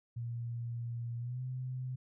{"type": "tone with pitch glide", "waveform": "sine", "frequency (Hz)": [118, 127.94], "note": ["A#2", "C3"], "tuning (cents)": [22, -38], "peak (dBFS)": -36, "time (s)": [0.16, 1.96], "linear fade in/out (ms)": 10, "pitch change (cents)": 140, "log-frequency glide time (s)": [1.18, 1.42], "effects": []}